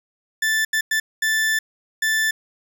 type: tone bursts at uneven times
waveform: 40% pulse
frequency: 1760 Hz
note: A6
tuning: in tune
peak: -17 dBFS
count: 5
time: 0.42-0.65 / 0.73-0.81 / 0.91-1 / 1.22-1.59 / 2.02-2.31 s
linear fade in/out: 5 ms
effects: none